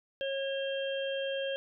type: harmonic tone with a mistuned harmonic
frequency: 545 Hz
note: C#5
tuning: 29 cents flat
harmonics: 1 / 3 / 5 / 6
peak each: -32 / -42 / -44 / -40 dBFS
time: 0.21-1.56 s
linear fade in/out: 0 ms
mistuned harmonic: 6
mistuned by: -40 cents
effects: none